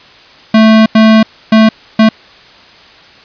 square tone bursts at uneven times, 220 Hz, A3, in tune, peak -3 dBFS, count 4, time 0.54-0.86 / 0.95-1.23 / 1.52-1.69 / 1.99-2.09 s, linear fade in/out 5 ms, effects white hiss -38 dBFS RMS until 3.24 s + resampled to 11025 Hz

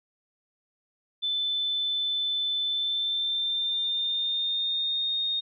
sine tone with pitch glide, 3520 to 3695 Hz, A7 to A#7, 0 to -16 cents, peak -25 dBFS, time 1.22-5.41 s, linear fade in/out 20 ms, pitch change +84 cents, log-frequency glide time 2.64-5.16 s, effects none

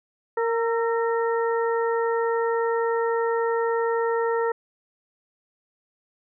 harmonic tone with a mistuned harmonic, 461.8 Hz, A#4, 16 cents flat, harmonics 1 / 2 / 3 / 4, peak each -22 / -28 / -32 / -34 dBFS, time 0.37-4.52 s, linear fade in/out 5 ms, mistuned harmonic 3, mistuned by -51 cents, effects none

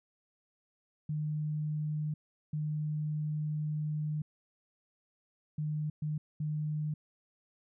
sine tone bursts at uneven times, 151.9 Hz, D#3, 41 cents flat, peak -31 dBFS, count 5, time 1.09-2.14 / 2.53-4.22 / 5.58-5.9 / 6.02-6.18 / 6.4-6.94 s, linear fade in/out 5 ms, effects none

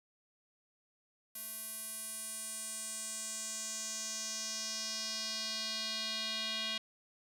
square tone with band-pass filter sweep, 220 Hz, A3, in tune, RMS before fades -40 dBFS, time 1.35-6.78 s, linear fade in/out 5 ms, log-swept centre 12000 to 3500 Hz, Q 3, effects none

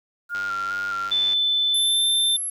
sine tone with vibrato, 1396.9 Hz, F6, in tune, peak -24 dBFS, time 0.29-1.12 s, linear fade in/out 50 ms, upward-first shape square, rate 2.4 Hz, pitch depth 23 cents each way
click train, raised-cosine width 0.2 ms, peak -20 dBFS, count 97, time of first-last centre 0.35-1.333 s, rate 97.7 Hz
sine tone with pitch glide, 3520 to 3565 Hz, A7 to A7, 0 to +22 cents, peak -18 dBFS, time 1.11-2.37 s, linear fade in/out 10 ms, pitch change +22 cents, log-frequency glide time 1.73-2.05 s
sine tone, 11150 Hz, F9, 4 cents flat, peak -25 dBFS, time 1.74-2.5 s, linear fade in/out 5 ms
effects 9-bit

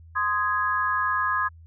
sine chord, Ab major, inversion first, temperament just, 1038.3 / 1245.9 / 1661.2 Hz, C6 / Eb6 / Ab6, -14 / +2 / 0 cents, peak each -26 dBFS, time 0.15-1.49 s, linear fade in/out 20 ms, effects added 82 Hz sine -45 dBFS peak until 1.66 s

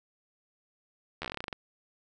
slowing click train, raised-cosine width 0.3 ms, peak -19 dBFS, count 13, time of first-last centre 1.22-1.528 s, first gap 12 ms, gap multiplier 1.13, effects none

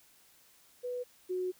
sine tone pair in turn, 493.9 / 366.6 Hz, B4 / F#4, 0 / -16 cents, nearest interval perfect fourth, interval 516 cents, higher first, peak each -34 / -31 dBFS, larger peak second, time 0.83-1.04 / 1.29-1.52 s, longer second, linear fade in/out 20 ms, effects white hiss -63 dBFS RMS until 1.59 s

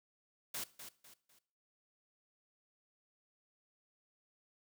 white noise with echo, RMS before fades -41 dBFS, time 0.54-0.64 s, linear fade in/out 5 ms, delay 250 ms, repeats 3, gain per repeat -9 dB, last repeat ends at 1.39 s, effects noise-tail reverb RT60 0.5 s tail -18 dB re dry

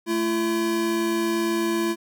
square tone pair together, 220.5 / 338.2 Hz, A3 / E4, +4 / +44 cents, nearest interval perfect fifth, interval 740 cents, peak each -29 / -23 dBFS, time 0.06-1.96 s, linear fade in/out 50 ms, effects none

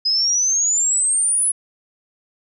sine exponential sweep, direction up, 5010 to 10360 Hz, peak -15 dBFS, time 0.05-1.52 s, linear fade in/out 10 ms, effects none

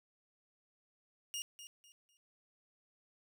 20% pulse tone with echo, 2844 Hz, F7, 31 cents sharp, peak -34 dBFS, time 1.34-1.42 s, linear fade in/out 0 ms, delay 250 ms, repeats 3, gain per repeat -11 dB, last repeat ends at 2.17 s, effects none

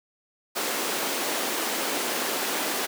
pink high-pass noise, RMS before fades -28 dBFS, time 0.55-2.87 s, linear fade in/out 20 ms, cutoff 270 Hz, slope 24 dB/octave, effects none

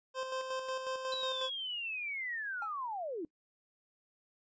25% pulse tone with tremolo, 521 Hz, C5, 7 cents flat, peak -31 dBFS, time 0.14-1.5 s, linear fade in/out 50 ms, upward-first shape square, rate 5.5 Hz, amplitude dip 45%
sine linear sweep, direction down, 3977 to 293.7 Hz, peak -36 dBFS, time 1.12-3.25 s, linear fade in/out 2 ms
triangle tone with exponential decay, 830.6 Hz, G#5, in tune, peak -35 dBFS, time 2.62-2.77 s, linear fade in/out 2 ms, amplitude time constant 31 ms
effects noise-tail reverb RT60 0.1 s tail -23 dB re dry + resampled to 16000 Hz

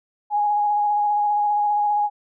sine tone with vibrato, 830 Hz, G#5, 1 cent flat, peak -17 dBFS, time 0.3-2.1 s, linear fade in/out 50 ms, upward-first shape square, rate 15 Hz, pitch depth 14 cents each way, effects none

